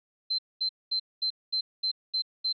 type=tone bursts; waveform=sine; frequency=4099 Hz; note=C8; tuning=36 cents flat; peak=-25 dBFS; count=8; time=0.3-2.528 s; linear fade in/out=10 ms; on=86 ms; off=220 ms; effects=none